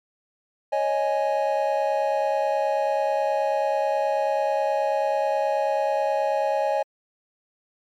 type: chord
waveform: triangle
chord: C# suspended second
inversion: none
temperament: just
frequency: 554.4 / 623.7 / 831.5 Hz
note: C#5 / D#5 / G#5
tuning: 0 / +4 / +2 cents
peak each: -23 dBFS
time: 0.72-6.83 s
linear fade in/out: 10 ms
effects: MP3 96 kbps